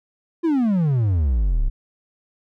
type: exponential sweep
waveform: triangle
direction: down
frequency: 349.2 to 31 Hz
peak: -14 dBFS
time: 0.43-1.7 s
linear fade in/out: 20 ms
effects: none